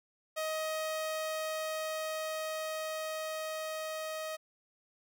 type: tone with level ramp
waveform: sawtooth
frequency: 629 Hz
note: D#5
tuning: 19 cents sharp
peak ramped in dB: -29 to -33 dBFS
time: 0.36-4.37 s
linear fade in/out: 20 ms
effects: none